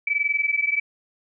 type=tone pair together; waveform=sine; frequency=2291 / 2312 Hz; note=D7 / D7; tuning=-44 / -28 cents; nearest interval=unison; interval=16 cents; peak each=-23 dBFS; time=0.07-0.8 s; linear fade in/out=5 ms; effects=none